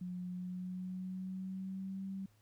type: tone with pitch glide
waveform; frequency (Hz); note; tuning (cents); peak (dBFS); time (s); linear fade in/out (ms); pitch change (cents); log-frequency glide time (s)
sine; 180 to 192.92; F#3 to G3; -47 to -27; -39; 0.01-2.26; 5; +120; 0.29-2.05
effects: added 106 Hz sine -67 dBFS peak until 2.41 s + pink hiss -73 dBFS RMS until 2.41 s